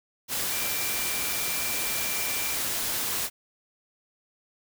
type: tone in noise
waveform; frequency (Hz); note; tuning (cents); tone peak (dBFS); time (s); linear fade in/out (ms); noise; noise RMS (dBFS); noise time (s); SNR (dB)
sine; 2357; D7; +6; -36; 0.5-2.57; 50; white; -29; 0.28-3.3; -10
effects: none